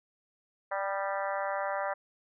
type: harmonic tone with a mistuned harmonic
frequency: 196 Hz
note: G3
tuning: in tune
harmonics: 3 / 4 / 5 / 6 / 7 / 8 / 9 / 10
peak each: -34 / -36 / -38 / -40 / -41 / -42 / -43 / -44 dBFS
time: 0.71-1.94 s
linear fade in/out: 10 ms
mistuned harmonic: 6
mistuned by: +36 cents
effects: none